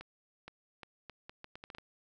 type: accelerating click train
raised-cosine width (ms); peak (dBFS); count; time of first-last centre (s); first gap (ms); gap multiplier
0.3; -30; 11; 0.01-1.784; 470; 0.75
effects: none